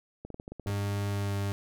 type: clicks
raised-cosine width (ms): 2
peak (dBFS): -27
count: 9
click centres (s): 0.25 / 0.303 / 0.344 / 0.399 / 0.479 / 0.52 / 0.597 / 0.662 / 0.698
type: tone with pitch glide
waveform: 40% pulse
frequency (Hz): 101 to 99.96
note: G#2 to G2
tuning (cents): -48 to +34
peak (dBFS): -28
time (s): 0.67-1.52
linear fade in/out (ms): 0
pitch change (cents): -18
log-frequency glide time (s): 1.1-1.35
effects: none